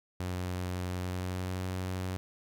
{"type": "tone with pitch glide", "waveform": "sawtooth", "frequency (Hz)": [90.6, 92.5], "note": ["F#2", "F#2"], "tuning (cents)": [-36, 0], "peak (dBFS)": -29, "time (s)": [0.2, 2.17], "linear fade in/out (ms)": 0, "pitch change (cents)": 36, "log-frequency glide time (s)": [0.93, 1.64], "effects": []}